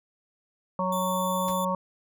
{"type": "harmonic tone", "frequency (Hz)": 185, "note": "F#3", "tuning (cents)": 0, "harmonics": [1, 3, 5, 6], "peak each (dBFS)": [-30, -30, -30, -30], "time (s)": [0.79, 1.75], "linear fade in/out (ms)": 2}
{"type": "tone", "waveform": "10% pulse", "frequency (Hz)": 3504, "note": "A7", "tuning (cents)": -8, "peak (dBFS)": -28, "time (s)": [0.92, 1.65], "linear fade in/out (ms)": 5}
{"type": "noise with exponential decay", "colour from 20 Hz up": "pink", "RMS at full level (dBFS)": -38, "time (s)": [1.48, 1.61], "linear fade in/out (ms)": 1, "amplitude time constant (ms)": 27}
{"effects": []}